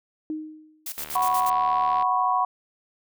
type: tone with exponential decay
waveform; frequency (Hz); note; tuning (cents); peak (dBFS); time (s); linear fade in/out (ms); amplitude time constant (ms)
sine; 310.4; D#4; -4; -25; 0.3-0.9; 1; 130
type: noise with tremolo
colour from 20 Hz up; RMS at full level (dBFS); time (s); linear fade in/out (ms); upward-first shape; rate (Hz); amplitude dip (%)
blue; -32; 0.86-1.5; 5; square; 8.3; 80
type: click train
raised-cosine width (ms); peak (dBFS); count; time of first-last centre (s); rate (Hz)
0.3; -22; 79; 0.98-2.024; 74.7
type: chord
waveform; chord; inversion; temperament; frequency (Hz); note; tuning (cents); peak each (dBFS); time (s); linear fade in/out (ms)
sine; F# suspended fourth; none; equal with one note detuned; 740 / 987.8 / 1101.1; F#5 / B5 / C#6; 0 / 0 / -12; -24; 1.15-2.45; 5
effects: none